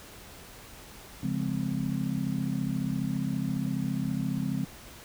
sine chord, Db major seventh, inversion none, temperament just, 138.59 / 173.24 / 207.9 / 259.9 Hz, Db3 / F3 / Ab3 / C4, 0 / -14 / +2 / -11 cents, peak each -33 dBFS, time 1.23-4.65 s, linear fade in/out 5 ms, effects pink hiss -48 dBFS RMS until 5.04 s

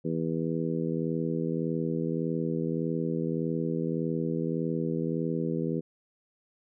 harmonic tone, 81.7 Hz, E2, 15 cents flat, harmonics 2 / 3 / 4 / 5 / 6, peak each -31 / -33 / -34 / -35 / -36 dBFS, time 0.04-5.81 s, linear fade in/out 20 ms, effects none

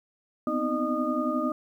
sine tone cluster, 247.6 / 258.7 / 313.5 / 610 / 1226 Hz, B3 / C4 / D#4 / D#5 / D#6, +5 / -19 / +13 / -34 / -26 cents, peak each -31 dBFS, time 0.47-1.52 s, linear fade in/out 2 ms, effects 10-bit

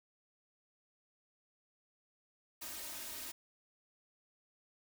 white noise with comb filter, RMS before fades -45 dBFS, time 2.61-3.32 s, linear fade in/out 10 ms, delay 3.2 ms, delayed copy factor +1, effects none

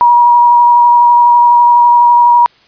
sine tone with vibrato, 958 Hz, A#5, 47 cents sharp, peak -3 dBFS, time 0.01-2.46 s, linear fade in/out 0 ms, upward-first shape square, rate 12 Hz, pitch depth 9 cents each way, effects white hiss -47 dBFS RMS until 2.67 s + resampled to 11025 Hz

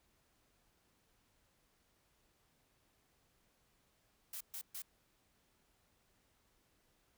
blue noise bursts, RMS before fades -45 dBFS, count 3, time 4.33-4.821 s, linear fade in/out 5 ms, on 77 ms, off 130 ms, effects pink hiss -75 dBFS RMS until 7.17 s

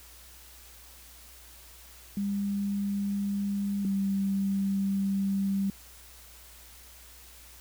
sine tone pair in turn, 200.7 / 196.23 Hz, G3 / G3, +41 / +2 cents, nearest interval unison, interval 39 cents, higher first, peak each -27 / -25 dBFS, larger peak second, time 2.17-3.85 / 3.85-5.7 s, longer second, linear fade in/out 2 ms, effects added 60 Hz sine -54 dBFS peak until 7.6 s + white hiss -52 dBFS RMS until 7.6 s

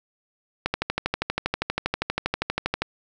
click train, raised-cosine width 0.3 ms, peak -7 dBFS, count 28, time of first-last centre 0.66-2.82 s, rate 12.5 Hz, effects none

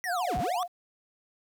square linear two-way sweep, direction down then up, 1975.5 to 33.38 to 1204 Hz, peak -32 dBFS, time 0.04-0.63 s, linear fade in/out 0 ms, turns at 0.38 s
sine tone with vibrato, 717 Hz, F5, 45 cents sharp, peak -28 dBFS, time 0.05-0.68 s, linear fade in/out 50 ms, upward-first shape sine, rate 13 Hz, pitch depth 62 cents each way
effects 10-bit

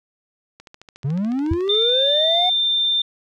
click train, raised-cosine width 0.2 ms, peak -24 dBFS, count 19, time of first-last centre 0.6-1.895 s, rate 13.9 Hz
triangle linear sweep, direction up, 127.6 to 740 Hz, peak -17 dBFS, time 1.04-2.5 s, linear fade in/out 10 ms
sine tone with exponential decay, 84.8 Hz, E2, 50 cents sharp, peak -14 dBFS, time 1.51-1.59 s, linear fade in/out 5 ms, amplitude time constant 17 ms
sine tone, 3586 Hz, A7, 32 cents sharp, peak -16 dBFS, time 1.69-3.02 s, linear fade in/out 5 ms
effects none

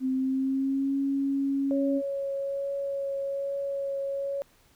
sine tone with pitch glide, 260.9 to 275.5 Hz, C4 to C#4, -5 to -11 cents, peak -24 dBFS, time 0-2.02 s, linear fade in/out 50 ms, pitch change +94 cents, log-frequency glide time 0.12-0.97 s
sine tone with vibrato, 554.4 Hz, C#5, in tune, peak -28 dBFS, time 1.71-4.42 s, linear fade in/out 0 ms, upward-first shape triangle, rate 1.2 Hz, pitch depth 12 cents each way
effects pink hiss -62 dBFS RMS until 4.75 s

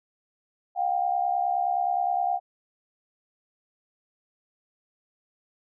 sine tone pair together, 714.4 / 784 Hz, F5 / G5, +39 / 0 cents, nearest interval major second, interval 161 cents, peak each -25 / -26 dBFS, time 0.75-2.4 s, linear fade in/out 50 ms, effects none

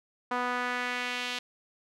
sawtooth tone with band-pass filter sweep, 246.9 Hz, B3, in tune, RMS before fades -32 dBFS, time 0.31-1.39 s, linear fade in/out 5 ms, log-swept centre 1100 to 3300 Hz, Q 1.6, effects none

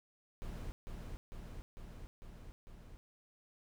brown noise with echo, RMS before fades -43 dBFS, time 0.42-0.72 s, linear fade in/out 0 ms, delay 450 ms, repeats 5, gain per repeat -2 dB, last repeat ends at 2.97 s, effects none

